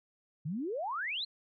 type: exponential sweep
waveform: sine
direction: up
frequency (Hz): 138.59 to 4305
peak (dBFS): -33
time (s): 0.45-1.25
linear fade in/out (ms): 10
effects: none